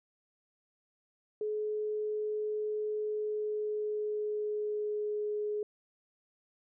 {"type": "tone with pitch glide", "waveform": "sine", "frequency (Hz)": [425.3, 419.7], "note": ["G#4", "G#4"], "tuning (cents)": [41, 18], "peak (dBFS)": -31, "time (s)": [1.41, 5.63], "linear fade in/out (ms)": 2, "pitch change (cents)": -23, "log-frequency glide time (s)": [3, 5.28], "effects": []}